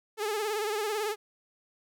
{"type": "tone with vibrato", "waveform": "sawtooth", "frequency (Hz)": 423.7, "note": "G#4", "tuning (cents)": 35, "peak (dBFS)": -25, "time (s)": [0.17, 1.16], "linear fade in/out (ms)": 50, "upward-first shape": "sine", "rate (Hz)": 18, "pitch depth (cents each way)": 76, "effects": []}